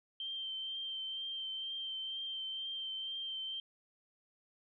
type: tone with vibrato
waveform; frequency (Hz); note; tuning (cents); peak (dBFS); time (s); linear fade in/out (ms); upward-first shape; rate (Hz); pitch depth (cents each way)
sine; 3136; G7; 0; -38; 0.2-3.6; 2; triangle; 2.1; 22
effects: none